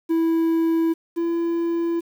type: tone pair in turn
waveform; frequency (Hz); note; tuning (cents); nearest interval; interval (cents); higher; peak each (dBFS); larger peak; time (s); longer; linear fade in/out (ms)
triangle; 328.4 / 337; E4 / E4; -6 / +38; unison; 44; second; -15 / -18; first; 0.09-0.94 / 1.16-2.01; neither; 20
effects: 8-bit